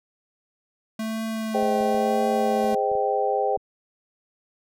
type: tone with vibrato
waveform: square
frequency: 219.9 Hz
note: A3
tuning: 1 cent flat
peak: -27 dBFS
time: 0.99-2.75 s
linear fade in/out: 5 ms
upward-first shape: triangle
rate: 0.98 Hz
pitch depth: 24 cents each way
type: chord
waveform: sine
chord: Ab major seventh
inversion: none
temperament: just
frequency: 415.3 / 519.1 / 623 / 778.7 Hz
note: Ab4 / C5 / Eb5 / G5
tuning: 0 / -14 / +2 / -12 cents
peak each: -26 / -26 / -29 / -24 dBFS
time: 1.54-3.57 s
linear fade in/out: 10 ms
type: clicks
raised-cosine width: 3 ms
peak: -32 dBFS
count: 8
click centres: 1.629 / 1.809 / 1.947 / 2.643 / 2.73 / 2.916 / 2.953 / 3.574 s
effects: none